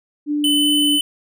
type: tone with vibrato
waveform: sine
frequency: 293.7 Hz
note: D4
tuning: in tune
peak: -17 dBFS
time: 0.26-1 s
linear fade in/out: 50 ms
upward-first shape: triangle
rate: 2.7 Hz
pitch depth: 11 cents each way
type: tone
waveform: square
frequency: 3019 Hz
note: F#7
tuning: 34 cents sharp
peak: -16 dBFS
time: 0.44-1.01 s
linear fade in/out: 2 ms
effects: none